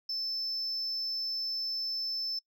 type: tone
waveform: sine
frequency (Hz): 5280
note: E8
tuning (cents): +2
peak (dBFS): -30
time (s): 0.09-2.39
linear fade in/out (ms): 5
effects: noise-tail reverb RT60 0.1 s tail -25 dB re dry + tanh soft clip ceiling -29 dBFS